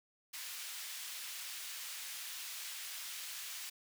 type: high-pass noise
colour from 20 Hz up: pink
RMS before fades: -45 dBFS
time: 0.33-3.7 s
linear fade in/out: 10 ms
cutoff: 2300 Hz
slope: 12 dB/octave
effects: none